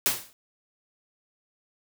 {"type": "noise with exponential decay", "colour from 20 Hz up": "white", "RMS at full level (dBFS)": -20, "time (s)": [0.06, 0.33], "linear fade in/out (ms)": 0, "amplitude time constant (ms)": 57, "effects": []}